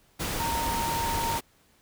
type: tone in noise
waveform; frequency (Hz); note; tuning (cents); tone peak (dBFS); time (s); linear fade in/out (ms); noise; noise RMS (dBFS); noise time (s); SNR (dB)
sine; 924; A#5; -16; -28; 0.39-1.39; 20; pink; -31; 0.19-1.41; 0
effects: pink hiss -63 dBFS RMS until 1.81 s